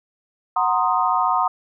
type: chord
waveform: sine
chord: C half-diminished seventh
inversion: second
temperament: equal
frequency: 740 / 932.3 / 1046.5 / 1244.5 Hz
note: Gb5 / Bb5 / C6 / Eb6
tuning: 0 / 0 / 0 / 0 cents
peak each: -22 dBFS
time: 0.56-1.48 s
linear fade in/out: 5 ms
effects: none